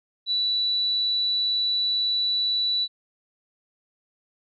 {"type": "tone", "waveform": "sine", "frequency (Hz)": 3951, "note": "B7", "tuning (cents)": 0, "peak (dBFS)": -21, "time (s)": [0.26, 2.88], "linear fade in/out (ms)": 50, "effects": []}